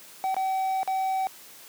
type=tone with dropouts; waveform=triangle; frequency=763 Hz; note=G5; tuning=47 cents flat; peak=-22 dBFS; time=0.24-1.27 s; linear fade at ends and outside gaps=0 ms; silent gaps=0.344-0.366 / 0.831-0.876 s; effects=white hiss -48 dBFS RMS until 1.68 s + high-pass 150 Hz 12 dB/octave